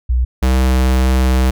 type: tone pair in turn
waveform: sine / square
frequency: 61.6 / 64.42 Hz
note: B1 / C2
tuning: -4 / -26 cents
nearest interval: minor second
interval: 78 cents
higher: second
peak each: -11 dBFS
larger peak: neither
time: 0.09-0.25 / 0.42-1.51 s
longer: second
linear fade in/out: 10 ms
effects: none